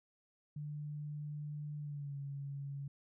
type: tone with pitch glide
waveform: sine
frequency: 148.4 to 140.07 Hz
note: D3 to C#3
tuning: +18 to +18 cents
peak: -40 dBFS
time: 0.56-2.88 s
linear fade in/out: 5 ms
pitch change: -100 cents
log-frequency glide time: 1.79-2.17 s
effects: none